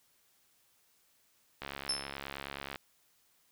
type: click train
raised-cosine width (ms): 0.3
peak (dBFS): -23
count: 80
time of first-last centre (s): 1.62-2.758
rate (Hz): 69.4
type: tone with exponential decay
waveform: 35% pulse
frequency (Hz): 5274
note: E8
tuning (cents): 0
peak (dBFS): -25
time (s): 1.89-2.17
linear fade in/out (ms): 5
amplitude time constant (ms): 59
effects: white hiss -70 dBFS RMS until 3.51 s